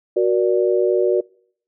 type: chord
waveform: sine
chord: Gb augmented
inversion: none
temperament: equal with one note detuned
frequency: 370 / 474 / 587.3 Hz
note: Gb4 / Bb4 / D5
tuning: 0 / +29 / 0 cents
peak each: -16 / -20 / -21 dBFS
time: 0.16-1.21 s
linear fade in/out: 10 ms
effects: noise-tail reverb RT60 0.6 s tail -26 dB re dry